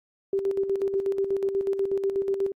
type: tone with tremolo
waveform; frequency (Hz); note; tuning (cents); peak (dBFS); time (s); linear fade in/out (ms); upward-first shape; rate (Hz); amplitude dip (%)
sine; 392; G4; 0; -21; 0.33-2.52; 2; square; 8.2; 55
effects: AAC 64 kbps

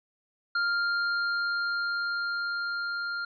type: tone with level ramp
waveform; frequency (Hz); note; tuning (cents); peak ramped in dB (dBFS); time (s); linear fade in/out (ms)
square; 1399; F6; +3; -25 to -31; 0.55-3.25; 5
effects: resampled to 11025 Hz

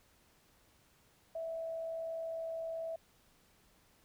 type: tone with frequency modulation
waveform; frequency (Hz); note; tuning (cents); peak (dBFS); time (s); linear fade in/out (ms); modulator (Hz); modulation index
sine; 655; E5; -11; -37; 1.35-2.96; 5; 61.2; 0.2
effects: pink hiss -68 dBFS RMS until 4.04 s

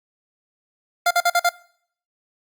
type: tone bursts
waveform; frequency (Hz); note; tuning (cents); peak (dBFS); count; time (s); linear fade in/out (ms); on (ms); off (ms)
25% pulse; 698.5; F5; 0; -11; 5; 1.06-1.492; 5; 48; 48
effects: noise-tail reverb RT60 0.6 s tail -21 dB re dry + Opus 48 kbps

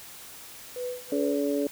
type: tone with tremolo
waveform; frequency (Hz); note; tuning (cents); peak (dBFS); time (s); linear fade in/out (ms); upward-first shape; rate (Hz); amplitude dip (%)
sine; 496.6; B4; +9; -29; 0.76-1.46; 2; sine; 2.6; 95
type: harmonic tone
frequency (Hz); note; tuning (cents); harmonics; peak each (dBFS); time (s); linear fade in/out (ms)
142.7; D3; -49; 2 / 3 / 4; -27 / -29 / -30; 1.12-1.67; 2
effects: white hiss -45 dBFS RMS until 1.71 s

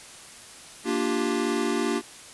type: chord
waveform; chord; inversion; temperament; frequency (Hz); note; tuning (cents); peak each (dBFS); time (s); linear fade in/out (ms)
square; G minor seventh; first; equal; 233.1 / 293.7 / 349.2 / 392; Bb3 / D4 / F4 / G4; 0 / 0 / 0 / 0; -30; 0.84-2.02; 50
effects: white hiss -45 dBFS RMS until 2.33 s + resampled to 24000 Hz

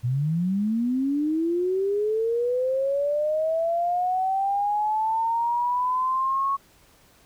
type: linear sweep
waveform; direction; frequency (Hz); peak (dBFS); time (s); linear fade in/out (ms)
sine; up; 116.8 to 1108.7; -21; 0.03-6.57; 20
effects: pink hiss -57 dBFS RMS until 7.25 s

